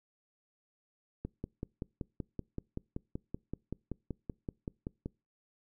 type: click train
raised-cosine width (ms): 3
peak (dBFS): -24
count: 21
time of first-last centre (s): 1.25-5.06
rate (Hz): 5.25
effects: noise-tail reverb RT60 0.3 s tail -26 dB re dry